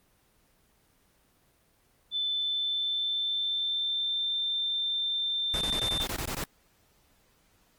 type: tone with pitch glide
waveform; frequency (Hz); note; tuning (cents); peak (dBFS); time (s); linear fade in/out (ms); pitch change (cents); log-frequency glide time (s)
sine; 3520 to 3575; A7 to A7; 0 to +27; -27; 2.11-6.07; 50; +27; 2.26-4.34
type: noise bursts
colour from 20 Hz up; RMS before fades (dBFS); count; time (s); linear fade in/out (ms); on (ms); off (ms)
pink; -33; 10; 5.54-6.439; 0; 71; 21
effects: pink hiss -66 dBFS RMS until 7.78 s + Opus 24 kbps